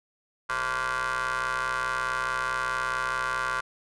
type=ring-modulated tone; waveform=25% pulse; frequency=124.7 Hz; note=B2; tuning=17 cents sharp; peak=-20 dBFS; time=0.49-3.61 s; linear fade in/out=10 ms; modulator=1280 Hz; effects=resampled to 24000 Hz